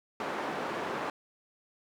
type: band-pass noise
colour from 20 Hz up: white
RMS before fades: -35 dBFS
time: 0.2-1.1 s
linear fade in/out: 2 ms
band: 230 to 1100 Hz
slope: 12 dB/octave
effects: none